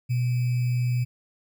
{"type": "tone with sample-and-hold", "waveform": "sine", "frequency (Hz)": 123.2, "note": "B2", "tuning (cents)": -4, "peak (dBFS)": -21, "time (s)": [0.09, 1.05], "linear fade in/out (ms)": 20, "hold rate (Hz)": 2450, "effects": []}